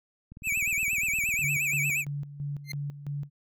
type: click train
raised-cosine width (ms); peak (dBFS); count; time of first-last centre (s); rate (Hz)
5; -32; 23; 0.32-1.442; 19.6
type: tone with vibrato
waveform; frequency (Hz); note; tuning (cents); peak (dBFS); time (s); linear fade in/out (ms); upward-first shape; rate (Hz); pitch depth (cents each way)
square; 2443; D#7; -32; -26; 0.43-2.05; 50; sine; 8.5; 150
type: tone with tremolo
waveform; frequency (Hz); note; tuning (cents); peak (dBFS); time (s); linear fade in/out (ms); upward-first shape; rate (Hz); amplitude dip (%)
sine; 143.5; D3; -40; -30; 1.4-3.3; 50; square; 3; 70
type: tone with exponential growth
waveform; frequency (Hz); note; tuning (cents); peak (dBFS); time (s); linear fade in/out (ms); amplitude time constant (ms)
25% pulse; 2093; C7; 0; -27; 2.64-2.72; 5; 17
effects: none